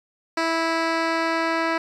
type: tone with low-pass filter sweep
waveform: 10% pulse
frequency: 328.1 Hz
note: E4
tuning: 8 cents flat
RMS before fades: -23 dBFS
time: 0.37-1.78 s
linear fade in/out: 5 ms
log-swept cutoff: 5300 to 3300 Hz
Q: 0.91
effects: 9-bit

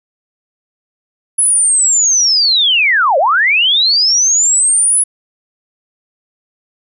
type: linear two-way sweep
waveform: sine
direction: down then up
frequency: 10370 to 510 to 10370 Hz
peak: -8 dBFS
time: 1.38-5.04 s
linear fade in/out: 10 ms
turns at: 3.18 s
effects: none

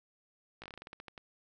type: slowing click train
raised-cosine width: 0.3 ms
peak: -30 dBFS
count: 13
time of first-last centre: 0.62-1.178 s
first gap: 17 ms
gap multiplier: 1.17
effects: none

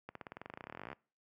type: accelerating click train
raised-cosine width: 0.5 ms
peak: -29 dBFS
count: 27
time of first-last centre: 0.09-0.93 s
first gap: 63 ms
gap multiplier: 0.94
effects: noise-tail reverb RT60 0.4 s tail -24 dB re dry + high-pass 100 Hz 12 dB/octave

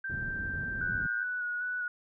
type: tone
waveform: sine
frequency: 1568 Hz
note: G6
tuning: in tune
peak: -33 dBFS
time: 0.04-1.24 s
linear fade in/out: 5 ms
type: low-pass noise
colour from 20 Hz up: white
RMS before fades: -40 dBFS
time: 0.09-1.07 s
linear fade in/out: 10 ms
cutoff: 150 Hz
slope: 12 dB/octave
type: tone with vibrato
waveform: sine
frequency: 1468 Hz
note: F#6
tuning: 14 cents flat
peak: -31 dBFS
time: 0.81-1.88 s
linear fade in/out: 2 ms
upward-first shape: square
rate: 2.5 Hz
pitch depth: 16 cents each way
effects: none

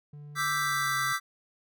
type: tone with pitch glide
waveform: triangle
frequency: 146.83 to 134.64 Hz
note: D3 to C3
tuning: 0 to +50 cents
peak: -40 dBFS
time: 0.13-1.13 s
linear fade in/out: 5 ms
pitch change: -150 cents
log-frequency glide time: 0.57-1 s
type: chord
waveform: square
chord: E minor seventh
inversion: third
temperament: equal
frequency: 1174.7 / 1318.5 / 1568 / 1975.5 Hz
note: D6 / E6 / G6 / B6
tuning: 0 / 0 / 0 / 0 cents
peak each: -33 dBFS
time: 0.35-1.2 s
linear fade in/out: 50 ms
effects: none

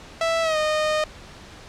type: tone with pitch glide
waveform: sawtooth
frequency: 659.3 to 615.1 Hz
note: E5 to D#5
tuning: 0 to -20 cents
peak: -16 dBFS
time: 0.21-1.04 s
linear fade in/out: 2 ms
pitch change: -120 cents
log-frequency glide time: 0.42-0.57 s
effects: pink hiss -43 dBFS RMS until 1.68 s + low-pass 6000 Hz 12 dB/octave

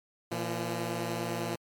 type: tone pair together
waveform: 10% pulse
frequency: 116.54 / 169.85 Hz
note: A#2 / F3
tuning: 0 / -48 cents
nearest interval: perfect fifth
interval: 652 cents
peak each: -26 dBFS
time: 0.31-1.56 s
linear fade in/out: 10 ms
effects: MP3 96 kbps

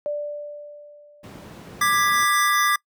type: tone with exponential decay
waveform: sine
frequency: 588 Hz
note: D5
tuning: 2 cents sharp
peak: -22 dBFS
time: 0.06-1.77 s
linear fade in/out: 0 ms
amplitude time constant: 370 ms
type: noise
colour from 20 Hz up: brown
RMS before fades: -33 dBFS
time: 1.23-2.25 s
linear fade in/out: 10 ms
type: chord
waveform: square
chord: G# diminished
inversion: second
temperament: equal with one note detuned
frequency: 1186.3 / 1661.2 / 1975.5 Hz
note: D6 / G#6 / B6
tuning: +17 / 0 / 0 cents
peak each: -20 / -25 / -24 dBFS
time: 1.81-2.76 s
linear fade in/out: 5 ms
effects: noise-tail reverb RT60 0.1 s tail -25 dB re dry + high-pass 150 Hz 12 dB/octave

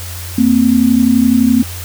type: tone pair together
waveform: sine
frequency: 228 / 259.8 Hz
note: A#3 / C4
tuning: -38 / -12 cents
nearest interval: major second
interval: 226 cents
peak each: -10 dBFS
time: 0.38-1.63 s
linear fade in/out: 5 ms
effects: added 88 Hz sine -25 dBFS peak until 1.84 s + white hiss -29 dBFS RMS until 1.84 s

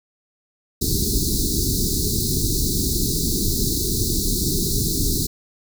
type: band-stop noise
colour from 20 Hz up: pink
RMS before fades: -21 dBFS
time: 0.81-5.27 s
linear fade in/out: 10 ms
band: 420 to 3900 Hz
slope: 96 dB/octave
effects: none

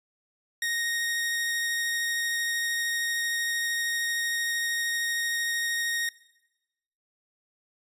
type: tone with vibrato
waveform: sawtooth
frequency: 1864.7 Hz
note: A#6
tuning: in tune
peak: -23 dBFS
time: 0.62-6.09 s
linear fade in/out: 2 ms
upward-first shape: triangle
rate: 13 Hz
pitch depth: 8 cents each way
effects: noise-tail reverb RT60 1.0 s tail -21 dB re dry + resampled to 32000 Hz

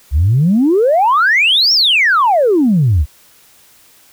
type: exponential two-way sweep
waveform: sine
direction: up then down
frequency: 64.8 to 5630 to 64.8 Hz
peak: -7 dBFS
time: 0.11-3.06 s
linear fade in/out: 50 ms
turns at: 1.73 s
effects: tanh soft clip ceiling -4 dBFS + white hiss -47 dBFS RMS until 4.12 s

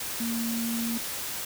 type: tone in noise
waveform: sine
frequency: 231 Hz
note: A#3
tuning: 16 cents flat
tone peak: -28 dBFS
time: 0.2-0.98 s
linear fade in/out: 5 ms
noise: white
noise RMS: -34 dBFS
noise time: 0-1.45 s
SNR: +3 dB
effects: none

